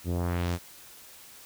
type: tone with low-pass filter sweep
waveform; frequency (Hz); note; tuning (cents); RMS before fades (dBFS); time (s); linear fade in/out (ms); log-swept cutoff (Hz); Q
sawtooth; 87.31; F2; 0; -29; 0.04-0.59; 50; 290 to 11000; 1.2
effects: white hiss -50 dBFS RMS until 1.45 s